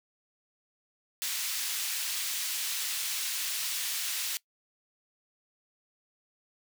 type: high-pass noise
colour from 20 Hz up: pink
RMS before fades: -33 dBFS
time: 1.22-4.37 s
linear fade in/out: 0 ms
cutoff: 2900 Hz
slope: 12 dB/octave
effects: noise-tail reverb RT60 0.1 s tail -21 dB re dry